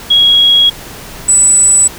sine tone pair in turn, 3311 / 7925 Hz, G#7 / B8, -6 / +5 cents, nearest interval octave + minor third, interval 1511 cents, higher second, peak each -4 dBFS, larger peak neither, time 0.1-0.7 / 1.28-1.88 s, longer neither, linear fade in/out 10 ms, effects pink hiss -29 dBFS RMS until 1.98 s

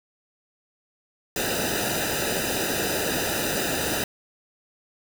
pink noise with comb filter, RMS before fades -26 dBFS, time 1.36-4.04 s, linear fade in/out 2 ms, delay 0.91 ms, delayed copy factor -0.95, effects none

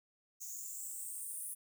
violet noise with high-pass filter sweep, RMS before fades -44 dBFS, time 0.4-1.55 s, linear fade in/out 20 ms, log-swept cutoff 6500 to 9900 Hz, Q 9.4, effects none

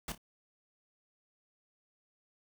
pink noise with echo, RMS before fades -38 dBFS, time 0.08-0.12 s, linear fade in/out 2 ms, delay 29 ms, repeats 2, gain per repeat -12 dB, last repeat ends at 0.178 s, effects none

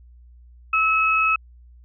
sine tone pair together, 1300 / 2572 Hz, E6 / E7, -24 / -43 cents, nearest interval octave, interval 1181 cents, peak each -19 dBFS, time 0.73-1.36 s, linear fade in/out 5 ms, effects added 60 Hz sine -45 dBFS peak until 1.84 s

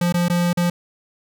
square tone with dropouts, 174.61 Hz, F3, in tune, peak -17 dBFS, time 0.01-0.7 s, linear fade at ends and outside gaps 5 ms, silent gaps 0.125-0.141 / 0.284-0.298 / 0.531-0.572 s, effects none

